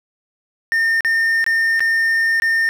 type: tone with dropouts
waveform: triangle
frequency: 1817 Hz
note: A#6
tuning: 45 cents flat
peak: -12 dBFS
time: 0.72-2.69 s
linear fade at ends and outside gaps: 0 ms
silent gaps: 1.007-1.048 / 1.442-1.464 / 1.795-1.805 / 2.4-2.421 s
effects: 8-bit